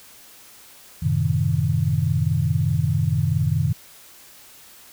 sine chord, F# diminished seventh, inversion none, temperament equal, 92.5 / 110 / 130.81 / 155.56 Hz, F#2 / A2 / C3 / Eb3, 0 / 0 / 0 / 0 cents, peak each -24 / -25 / -23 / -22 dBFS, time 1.02-3.73 s, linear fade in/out 10 ms, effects white hiss -47 dBFS RMS until 4.92 s

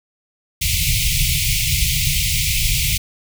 pink band-stop noise, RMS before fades -18 dBFS, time 0.61-2.98 s, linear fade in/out 10 ms, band 160 to 2100 Hz, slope 96 dB/octave, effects none

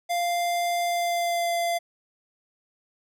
square tone with pitch glide, 696 to 687.2 Hz, F5 to F5, -6 to -28 cents, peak -24 dBFS, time 0.09-1.79 s, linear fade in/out 20 ms, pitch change -22 cents, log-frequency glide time 0.84-1.52 s, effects none

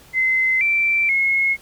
sine tone with pitch steps, 2057 / 2342 / 2169 Hz, C7 / D7 / C#7, -30 / -5 / -38 cents, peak -15 dBFS, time 0.13-1.57 s, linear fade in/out 50 ms, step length 480 ms, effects pink hiss -48 dBFS RMS until 1.61 s

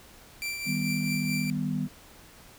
sawtooth tone with tremolo, 2349 Hz, D7, in tune, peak -26 dBFS, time 0.42-1.5 s, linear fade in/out 0 ms, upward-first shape triangle, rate 4.6 Hz, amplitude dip 50%
sine chord, Eb augmented, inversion none, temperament equal, 155.56 / 196 / 246.9 Hz, Eb3 / G3 / B3, 0 / 0 / 0 cents, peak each -31 dBFS, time 0.65-1.89 s, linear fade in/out 50 ms
effects pink hiss -52 dBFS RMS until 2.58 s

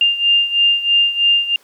sine beating tone pair, 2800 / 2803.1 Hz, F7 / F7, +4 / +6 cents, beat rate 3.1 Hz, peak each -13 / -17 dBFS, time 0.01-1.56 s, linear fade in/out 2 ms, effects pink hiss -51 dBFS RMS until 1.63 s + high-pass 400 Hz 12 dB/octave

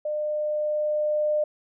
sine tone with level ramp, 603 Hz, D5, 46 cents sharp, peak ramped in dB -25 to -20 dBFS, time 0.05-1.44 s, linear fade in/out 5 ms, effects none

